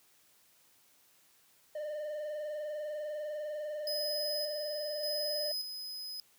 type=tone with vibrato; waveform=triangle; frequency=602 Hz; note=D5; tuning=43 cents sharp; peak=-34 dBFS; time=1.75-5.52 s; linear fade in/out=5 ms; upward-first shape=triangle; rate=20 Hz; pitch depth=58 cents each way
type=tone with tremolo; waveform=45% pulse; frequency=5040 Hz; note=D#8; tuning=21 cents sharp; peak=-34 dBFS; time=3.87-6.2 s; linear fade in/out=2 ms; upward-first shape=square; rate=0.86 Hz; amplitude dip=50%
effects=white hiss -66 dBFS RMS until 6.38 s + high-pass 80 Hz 12 dB/octave